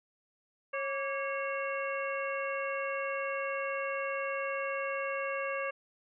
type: harmonic tone with a mistuned harmonic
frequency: 547 Hz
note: C#5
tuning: 23 cents flat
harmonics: 1 / 2 / 3 / 4 / 5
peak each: -35 / -38 / -40 / -41 / -42 dBFS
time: 0.73-5.71 s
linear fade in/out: 10 ms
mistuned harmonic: 2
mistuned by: +92 cents
effects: none